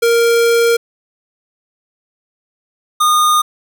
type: tone pair in turn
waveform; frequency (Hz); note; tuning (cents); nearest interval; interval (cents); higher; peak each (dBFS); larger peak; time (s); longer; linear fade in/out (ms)
square; 466.2 / 1224.3; A#4 / D#6; 0 / -28; octave + perfect fourth; 1672; second; -10; neither; 0.02-0.77 / 3-3.42; first; 10
effects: none